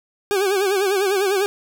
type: tone with vibrato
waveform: 40% pulse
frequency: 392 Hz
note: G4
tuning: in tune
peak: -16 dBFS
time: 0.31-1.46 s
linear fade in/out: 0 ms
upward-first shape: sine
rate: 10 Hz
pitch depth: 97 cents each way
effects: none